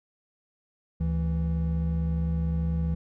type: tone pair together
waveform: triangle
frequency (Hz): 73.42 / 164.82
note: D2 / E3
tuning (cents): 0 / 0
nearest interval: octave + major second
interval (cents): 1400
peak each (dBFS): -25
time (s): 1-2.95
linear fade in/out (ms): 10
effects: none

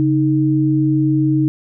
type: tone pair together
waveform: sine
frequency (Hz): 138.59 / 311.1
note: C#3 / D#4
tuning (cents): 0 / 0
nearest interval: octave + major second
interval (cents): 1400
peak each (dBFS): -16 / -14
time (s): 0-1.48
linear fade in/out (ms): 0
effects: none

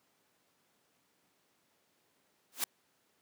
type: noise with exponential growth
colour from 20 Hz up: white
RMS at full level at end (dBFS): -28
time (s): 2.52-2.64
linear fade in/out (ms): 2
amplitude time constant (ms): 25
effects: pink hiss -73 dBFS RMS until 3.21 s + high-pass 200 Hz 12 dB/octave

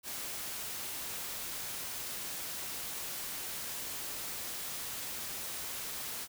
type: noise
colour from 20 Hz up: white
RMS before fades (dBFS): -40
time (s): 0.03-6.28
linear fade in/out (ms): 50
effects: none

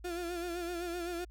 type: tone with vibrato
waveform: 35% pulse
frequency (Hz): 347.3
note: F4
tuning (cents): -10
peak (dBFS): -34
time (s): 0.04-1.25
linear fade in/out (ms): 10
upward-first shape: sine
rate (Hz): 7.8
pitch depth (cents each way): 56
effects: added 54 Hz sine -49 dBFS peak until 1.3 s

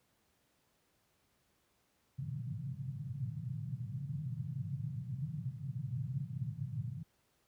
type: band-pass noise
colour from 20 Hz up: white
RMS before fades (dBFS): -40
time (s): 2.18-7.03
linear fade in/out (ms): 10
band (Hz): 110 to 150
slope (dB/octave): 48
effects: pink hiss -75 dBFS RMS until 7.47 s + high-pass 60 Hz 12 dB/octave

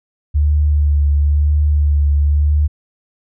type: tone with vibrato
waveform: sine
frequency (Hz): 73.42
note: D2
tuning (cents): 0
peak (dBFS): -10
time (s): 0.34-2.68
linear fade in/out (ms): 20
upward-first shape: triangle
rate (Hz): 0.99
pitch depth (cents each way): 31
effects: none

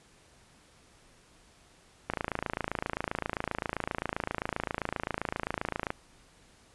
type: click train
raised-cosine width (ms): 0.5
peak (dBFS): -15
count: 106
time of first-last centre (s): 2.1-5.904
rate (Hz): 27.6
effects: pink hiss -60 dBFS RMS until 6.74 s + resampled to 24000 Hz

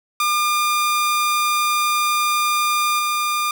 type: tone with level steps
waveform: sawtooth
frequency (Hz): 1204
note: D6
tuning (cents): +43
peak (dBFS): -13 / -15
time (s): 0.2-3.51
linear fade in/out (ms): 2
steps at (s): 2.99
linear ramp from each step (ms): 2
effects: none

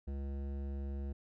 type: tone with hard clipping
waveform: triangle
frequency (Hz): 69.3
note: C#2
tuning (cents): 0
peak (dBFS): -39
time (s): 0.07-1.13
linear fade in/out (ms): 10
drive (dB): 18
effects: none

